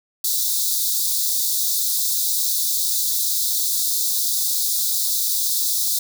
white high-pass noise, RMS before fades -21 dBFS, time 0.24-5.99 s, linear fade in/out 5 ms, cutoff 3600 Hz, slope 96 dB/octave, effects none

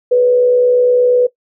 sine tone with frequency modulation, 493.9 Hz, B4, in tune, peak -7 dBFS, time 0.11-1.27 s, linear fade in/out 10 ms, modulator 68.5 Hz, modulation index 0.27, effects noise-tail reverb RT60 0.1 s tail -18 dB re dry

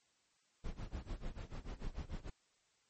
brown noise with tremolo, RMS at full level -41 dBFS, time 0.64-2.3 s, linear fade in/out 5 ms, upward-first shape sine, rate 6.8 Hz, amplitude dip 90%, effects white hiss -75 dBFS RMS until 2.89 s + MP3 32 kbps

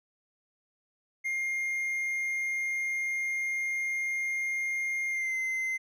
triangle tone with pitch glide, 2121 to 2069 Hz, C7 to C7, +23 to -20 cents, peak -27 dBFS, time 1.24-5.78 s, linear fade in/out 20 ms, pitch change -43 cents, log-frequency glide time 5.09-5.36 s, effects none

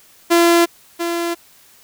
sawtooth tone with echo, 340.8 Hz, F4, 42 cents flat, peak -6 dBFS, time 0.3-0.66 s, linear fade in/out 20 ms, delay 690 ms, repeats 1, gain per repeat -9 dB, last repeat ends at 1.35 s, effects white hiss -49 dBFS RMS until 1.83 s

